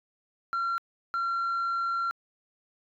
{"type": "tone pair in turn", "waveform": "sine", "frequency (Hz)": [1369, 1369], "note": ["F6", "F6"], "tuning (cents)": [-35, -35], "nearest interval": "unison", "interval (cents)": 0, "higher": "neither", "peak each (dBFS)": -24, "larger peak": "neither", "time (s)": [[0.53, 0.78], [1.14, 2.11]], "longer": "second", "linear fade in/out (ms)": 0, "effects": ["tanh soft clip ceiling -25 dBFS"]}